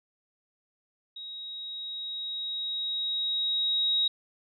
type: tone with level ramp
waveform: sine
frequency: 3800 Hz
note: A#7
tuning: 33 cents sharp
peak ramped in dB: -38 to -22 dBFS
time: 1.16-4.08 s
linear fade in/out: 5 ms
effects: none